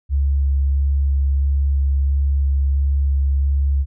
sine tone with vibrato, 69.3 Hz, C#2, in tune, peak -14 dBFS, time 0.09-3.86 s, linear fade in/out 50 ms, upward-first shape square, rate 1.5 Hz, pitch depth 8 cents each way, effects none

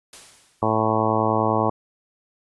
white noise with exponential decay, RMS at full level -40 dBFS, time 0.13-0.96 s, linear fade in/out 1 ms, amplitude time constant 180 ms
harmonic tone, 110 Hz, A2, in tune, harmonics 1 / 2 / 3 / 4 / 5 / 6 / 7 / 8 / 9 / 10, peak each -27 / -27 / -27 / -27 / -27 / -27 / -27 / -27 / -27 / -27 dBFS, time 0.62-1.7 s, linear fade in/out 5 ms
effects resampled to 24000 Hz

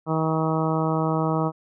harmonic tone, 159.2 Hz, D#3, 40 cents sharp, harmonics 1 / 2 / 3 / 4 / 5 / 6 / 7 / 8, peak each -24 / -27 / -29 / -30 / -31 / -32 / -32 / -33 dBFS, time 0.06-1.52 s, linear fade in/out 50 ms, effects none

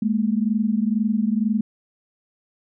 sine tone pair together, 209 / 231.1 Hz, G#3 / A#3, +11 / -15 cents, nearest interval major second, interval 174 cents, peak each -20 / -22 dBFS, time 0.02-1.61 s, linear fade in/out 5 ms, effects none

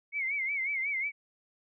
sine tone with vibrato, 2187 Hz, C#7, 24 cents flat, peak -29 dBFS, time 0.12-1.12 s, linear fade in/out 50 ms, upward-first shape sine, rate 5.5 Hz, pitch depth 100 cents each way, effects none

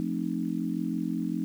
sine chord, F dominant seventh, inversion none, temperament equal with one note detuned, 174.61 / 220 / 261.6 / 307 Hz, F3 / A3 / C4 / Eb4, 0 / 0 / 0 / -23 cents, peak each -33 dBFS, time 0-1.44 s, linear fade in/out 0 ms, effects 9-bit

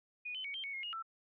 sine tone with pitch steps, 2466 / 3049 / 2241 / 3157 / 2222 / 2148 / 2864 / 1332 Hz, D#7 / G7 / C#7 / G7 / C#7 / C7 / F7 / E6, -16 / -49 / +18 / +12 / +4 / +45 / +43 / +18 cents, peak -39 dBFS, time 0.25-1.026 s, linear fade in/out 10 ms, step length 97 ms, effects none

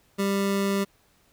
25% pulse tone, 197.9 Hz, G3, 17 cents sharp, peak -19 dBFS, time 0.18-0.85 s, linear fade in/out 20 ms, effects pink hiss -63 dBFS RMS until 1.32 s

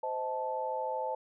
sine tone cluster, 517 / 630 / 876 Hz, C5 / D#5 / A5, -21 / +21 / -8 cents, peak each -36 / -39 / -34 dBFS, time 0.03-1.15 s, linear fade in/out 5 ms, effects none

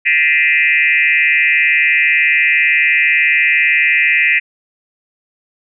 sine tone with frequency modulation, 2221 Hz, C#7, 3 cents sharp, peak -9 dBFS, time 0.05-4.4 s, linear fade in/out 20 ms, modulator 152 Hz, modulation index 2.6, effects none

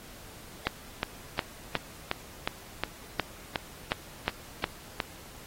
click train, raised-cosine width 0.3 ms, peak -10 dBFS, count 13, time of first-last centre 0.67-5.002 s, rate 2.77 Hz, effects pink hiss -49 dBFS RMS until 5.46 s + AAC 48 kbps

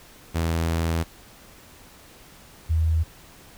sawtooth / sine tone pair in turn, 82.5 / 80.43 Hz, E2 / E2, +2 / -42 cents, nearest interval unison, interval 44 cents, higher first, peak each -18 dBFS, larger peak neither, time 0.34-1.04 / 2.69-3.04 s, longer first, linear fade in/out 20 ms, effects pink hiss -49 dBFS RMS until 3.57 s

